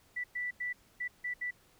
sine tone bursts at uneven times, 1970 Hz, B6, 5 cents flat, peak -33 dBFS, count 6, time 0.16-0.24 / 0.35-0.51 / 0.6-0.73 / 1-1.08 / 1.24-1.34 / 1.41-1.51 s, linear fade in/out 10 ms, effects pink hiss -65 dBFS RMS until 1.79 s

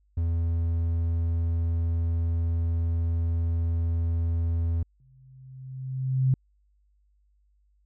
triangle tone, 83.5 Hz, E2, 23 cents sharp, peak -21 dBFS, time 0.17-4.83 s, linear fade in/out 5 ms
sine tone with exponential growth, 130.81 Hz, C3, in tune, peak -17 dBFS, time 5-6.34 s, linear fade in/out 2 ms, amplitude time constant 290 ms
effects added 50 Hz sine -62 dBFS peak until 7.85 s

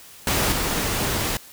pink noise with level steps, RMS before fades -21 / -24 dBFS, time 0.27-1.37 s, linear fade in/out 2 ms, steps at 0.52 s, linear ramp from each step 2 ms, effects white hiss -45 dBFS RMS until 1.52 s

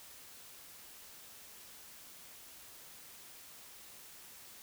silence, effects white hiss -54 dBFS RMS until 4.62 s

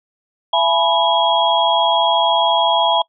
sine tone cluster, 672 / 846 / 986 / 3297 Hz, E5 / G#5 / B5 / G#7, +33 / +32 / -3 / -13 cents, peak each -18 dBFS, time 0.53-3.02 s, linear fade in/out 5 ms, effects noise-tail reverb RT60 0.1 s tail -24 dB re dry

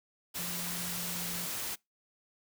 sine tone in noise, 174.61 Hz, F3, in tune, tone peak -42 dBFS, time 0.38-1.47 s, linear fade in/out 20 ms, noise white, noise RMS -37 dBFS, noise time 0.34-1.76 s, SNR -8 dB, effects noise-tail reverb RT60 0.2 s tail -25 dB re dry

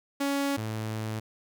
sawtooth tone pair in turn, 279.8 / 109.51 Hz, C#4 / A2, +16 / -8 cents, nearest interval octave + major third, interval 1624 cents, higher first, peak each -22 / -27 dBFS, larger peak first, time 0.2-0.57 / 0.57-1.2 s, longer second, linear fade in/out 10 ms, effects none

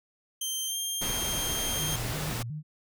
15% pulse tone with pitch glide, 3136 to 3195 Hz, G7 to G7, 0 to +32 cents, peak -23 dBFS, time 0.41-1.96 s, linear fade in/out 5 ms, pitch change +32 cents, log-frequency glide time 0.66-0.77 s
pink noise, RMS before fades -34 dBFS, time 1.01-2.43 s, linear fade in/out 10 ms
sine tone with vibrato, 133.6 Hz, C3, 36 cents sharp, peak -33 dBFS, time 1.76-2.63 s, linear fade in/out 50 ms, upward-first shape square, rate 2.7 Hz, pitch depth 230 cents each way
effects none

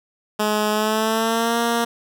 10% pulse tone with pitch glide, 211.9 to 233.8 Hz, G#3 to A#3, +35 to +5 cents, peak -10 dBFS, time 0.39-1.85 s, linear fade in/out 10 ms, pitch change +170 cents, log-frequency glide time 0.71-1.58 s, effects none

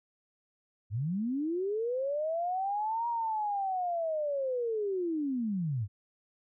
sine linear two-way sweep, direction up then down, 92.5 to 950 to 92.5 Hz, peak -29 dBFS, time 0.9-5.88 s, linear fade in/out 50 ms, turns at 3.08 s, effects none

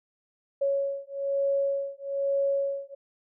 sine beating tone pair, 554.4 / 555.5 Hz, C#5 / C#5, 0 / +4 cents, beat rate 1.1 Hz, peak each -28 dBFS, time 0.61-2.95 s, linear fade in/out 10 ms, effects none

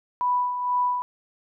sine tone with tremolo, 987.8 Hz, B5, in tune, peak -19 dBFS, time 0.21-1.02 s, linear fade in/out 0 ms, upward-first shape sine, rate 2.1 Hz, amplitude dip 55%, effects none

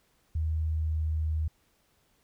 sine tone with pitch glide, 79 to 78.36 Hz, D#2 to D#2, +27 to +13 cents, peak -26 dBFS, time 0.35-1.48 s, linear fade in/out 5 ms, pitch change -14 cents, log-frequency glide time 0.62-1.1 s, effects pink hiss -69 dBFS RMS until 2.23 s

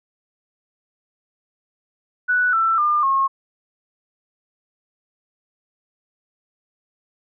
sine tone with pitch steps, 1480 / 1333.9 / 1202.1 / 1083.4 Hz, F#6 / E6 / D6 / C#6, 0 / +20 / +40 / -40 cents, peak -15 dBFS, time 2.28-3.28 s, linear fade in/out 20 ms, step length 250 ms, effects none

